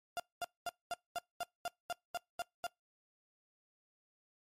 35% pulse tone bursts, 698.5 Hz, F5, in tune, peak -34 dBFS, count 11, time 0.17-2.667 s, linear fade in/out 0 ms, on 27 ms, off 220 ms, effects noise-tail reverb RT60 0.2 s tail -26 dB re dry + MP3 64 kbps

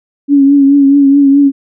sine tone with vibrato, 279.4 Hz, C#4, 14 cents sharp, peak -3 dBFS, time 0.28-1.52 s, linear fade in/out 50 ms, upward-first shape triangle, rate 4.7 Hz, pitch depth 46 cents each way, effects none

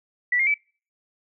sine tone with pitch steps, 1961 / 2126 / 2305 Hz, B6 / C7 / D7, -13 / +27 / -33 cents, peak -18 dBFS, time 0.32-0.542 s, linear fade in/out 5 ms, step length 74 ms, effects noise-tail reverb RT60 0.4 s tail -26 dB re dry

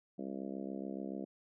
harmonic tone, 67 Hz, C2, 42 cents sharp, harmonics 3 / 4 / 5 / 6 / 7 / 8 / 9 / 10, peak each -43 / -44 / -46 / -50 / -52 / -52 / -52 / -54 dBFS, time 0.18-1.25 s, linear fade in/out 10 ms, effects none

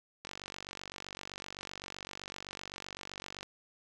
click train, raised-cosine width 0.2 ms, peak -24 dBFS, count 153, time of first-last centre 0.25-3.43 s, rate 47.8 Hz, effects none

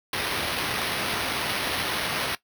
blue noise with sample-and-hold, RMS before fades -28 dBFS, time 0.13-2.35 s, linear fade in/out 2 ms, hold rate 7350 Hz, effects noise-tail reverb RT60 0.1 s tail -17 dB re dry + high-pass 60 Hz 12 dB/octave

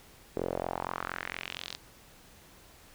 sawtooth tone with band-pass filter sweep, 44.26 Hz, F1, 24 cents sharp, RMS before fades -37 dBFS, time 0.36-1.76 s, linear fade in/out 0 ms, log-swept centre 420 to 4400 Hz, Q 2.7, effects pink hiss -56 dBFS RMS until 2.94 s

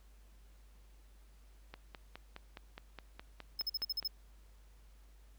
click train, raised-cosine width 0.3 ms, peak -30 dBFS, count 12, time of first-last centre 1.74-4.027 s, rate 4.81 Hz
square tone bursts, 5170 Hz, E8, 34 cents flat, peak -34 dBFS, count 7, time 3.59-4.077 s, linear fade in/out 5 ms, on 31 ms, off 45 ms
effects added 50 Hz sine -57 dBFS peak until 5.38 s + pink hiss -70 dBFS RMS until 5.38 s

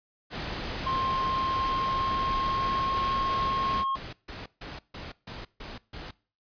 pink noise, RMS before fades -34 dBFS, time 0.3-3.85 s, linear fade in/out 50 ms
triangle tone with pitch glide, 1059 to 1077.5 Hz, C6 to C#6, +21 to -49 cents, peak -24 dBFS, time 0.86-3.96 s, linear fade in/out 10 ms, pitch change +30 cents, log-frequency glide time 1.47-3.03 s
pink noise bursts, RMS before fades -40 dBFS, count 11, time 2.63-6.11 s, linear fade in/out 5 ms, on 180 ms, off 150 ms
effects noise-tail reverb RT60 0.4 s tail -22 dB re dry + resampled to 11025 Hz

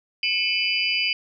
sine tone cluster, 2219 / 2417 / 2603 / 2990 / 4823 Hz, C#7 / D7 / E7 / F#7 / D8, +1 / +49 / -22 / +17 / +45 cents, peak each -31 / -27 / -27 / -25 / -27 dBFS, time 0.23-1.13 s, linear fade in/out 2 ms, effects none

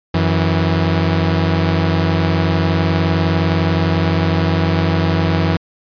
sawtooth tone pair together, 91.3 / 162.92 Hz, F#2 / E3, -23 / -20 cents, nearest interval minor seventh, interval 1003 cents, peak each -12 dBFS, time 0.14-5.57 s, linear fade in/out 5 ms, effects resampled to 11025 Hz

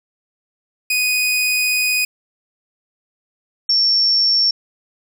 sawtooth / sine tone pair in turn, 2489 / 5454 Hz, D#7 / F8, 0 / -42 cents, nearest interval octave + major second, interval 1358 cents, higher second, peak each -12 dBFS, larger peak neither, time 0.9-2.05 / 3.69-4.51 s, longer first, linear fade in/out 5 ms, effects none

